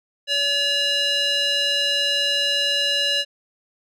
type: tone with band-pass filter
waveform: square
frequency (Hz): 569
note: C#5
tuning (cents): +45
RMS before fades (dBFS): -21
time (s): 0.27-3.25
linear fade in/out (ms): 50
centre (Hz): 3400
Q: 4.3
effects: none